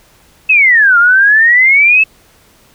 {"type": "exponential two-way sweep", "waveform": "sine", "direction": "down then up", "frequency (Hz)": [2637, 1380, 2637], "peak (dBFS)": -4, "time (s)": [0.49, 2.04], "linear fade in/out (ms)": 10, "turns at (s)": 0.98, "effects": ["pink hiss -47 dBFS RMS until 2.74 s"]}